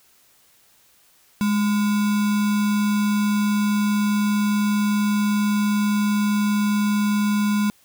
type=tone with sample-and-hold; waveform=sine; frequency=207.7 Hz; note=G#3; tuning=in tune; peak=-17 dBFS; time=1.41-7.7 s; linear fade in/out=0 ms; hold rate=1225 Hz; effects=white hiss -57 dBFS RMS until 7.84 s